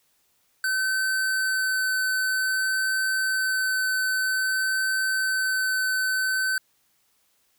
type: tone with vibrato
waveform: square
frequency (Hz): 1528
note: G6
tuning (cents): -45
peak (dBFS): -23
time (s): 0.64-6.58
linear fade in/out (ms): 2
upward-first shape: sine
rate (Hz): 0.52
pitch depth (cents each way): 8
effects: white hiss -67 dBFS RMS until 7.58 s